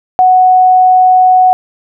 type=tone; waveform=sine; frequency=740 Hz; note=F#5; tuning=in tune; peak=-3 dBFS; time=0.19-1.53 s; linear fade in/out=0 ms; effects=none